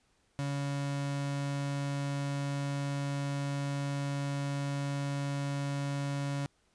35% pulse tone, 140.9 Hz, C#3, 29 cents sharp, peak -30 dBFS, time 0.39-6.46 s, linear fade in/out 0 ms, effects pink hiss -71 dBFS RMS until 6.74 s + resampled to 22050 Hz

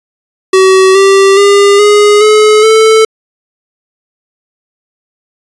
square tone with pitch steps, 378.9 / 390.5 / 402.4 / 414.6 / 427.3 / 440.3 Hz, F#4 / G4 / G4 / G#4 / G#4 / A4, +41 / -7 / +45 / -3 / +49 / +1 cents, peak -3 dBFS, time 0.53-3.05 s, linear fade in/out 5 ms, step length 420 ms, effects resampled to 22050 Hz

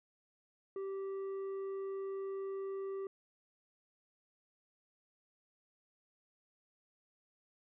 sine tone with tanh clipping, 389.2 Hz, G4, 12 cents flat, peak -39 dBFS, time 0.76-3.07 s, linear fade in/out 2 ms, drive 6 dB, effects none

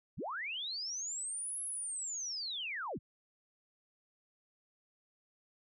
sine linear two-way sweep, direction up then down, 43.65 to 10990 to 43.65 Hz, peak -37 dBFS, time 0.17-2.99 s, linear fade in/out 20 ms, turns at 1.62 s, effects none

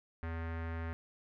square tone with low-pass filter, 82.41 Hz, E2, in tune, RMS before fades -39 dBFS, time 0.23-0.93 s, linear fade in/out 0 ms, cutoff 1800 Hz, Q 2.5, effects none

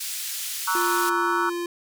white band-pass noise, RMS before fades -31 dBFS, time 0-1.1 s, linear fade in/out 10 ms, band 2500 to 15000 Hz, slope 12 dB/octave
sine chord, F# dominant seventh, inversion first, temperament equal with one note detuned, 932.3 / 1127.5 / 1318.5 / 1480 Hz, A#5 / C#6 / E6 / F#6, 0 / +29 / 0 / 0 cents, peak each -27 dBFS, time 0.67-1.5 s, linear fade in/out 10 ms
square tone with pitch glide, 349.1 to 346.9 Hz, F4 to F4, -1 to -12 cents, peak -27 dBFS, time 0.75-1.66 s, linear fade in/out 2 ms, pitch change -11 cents, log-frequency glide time 1.04-1.14 s
effects none

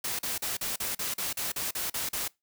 white noise bursts, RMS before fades -32 dBFS, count 12, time 0.04-2.28 s, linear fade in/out 5 ms, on 150 ms, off 40 ms, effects noise-tail reverb RT60 0.2 s tail -23 dB re dry

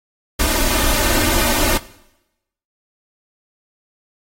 pink noise with comb filter, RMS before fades -17 dBFS, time 0.39-1.78 s, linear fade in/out 10 ms, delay 3.3 ms, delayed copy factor +0.95, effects noise-tail reverb RT60 0.9 s tail -19 dB re dry + AAC 48 kbps

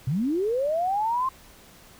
sine linear sweep, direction up, 116.54 to 1068 Hz, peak -22 dBFS, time 0.07-1.29 s, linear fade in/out 5 ms, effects pink hiss -51 dBFS RMS until 1.99 s

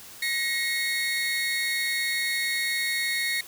30% pulse tone pair together, 1886 / 2175 Hz, A#6 / C#7, +20 / -33 cents, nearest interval major second, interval 247 cents, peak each -25 dBFS, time 0.22-3.41 s, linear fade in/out 5 ms, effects white hiss -45 dBFS RMS until 3.47 s

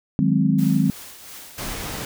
sine chord, Ab dominant seventh, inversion second, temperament equal, 155.56 / 185 / 207.7 / 261.6 Hz, Eb3 / Gb3 / Ab3 / C4, 0 / 0 / 0 / 0 cents, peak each -21 dBFS, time 0.19-0.9 s, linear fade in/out 0 ms
white noise with tremolo, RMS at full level -38 dBFS, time 0.58-1.74 s, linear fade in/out 10 ms, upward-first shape triangle, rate 2.9 Hz, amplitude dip 50%
pink noise, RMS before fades -30 dBFS, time 1.58-2.05 s, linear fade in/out 2 ms
effects none

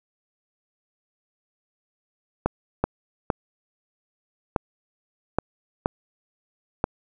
clicks, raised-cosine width 1 ms, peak -6 dBFS, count 7, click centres 2.46 / 2.84 / 3.302 / 4.562 / 5.386 / 5.859 / 6.841 s, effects none

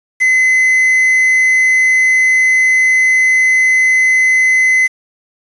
triangle tone with quantisation, 2038 Hz, C7, 46 cents flat, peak -6 dBFS, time 0.2-4.88 s, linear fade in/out 20 ms, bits 5, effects resampled to 24000 Hz

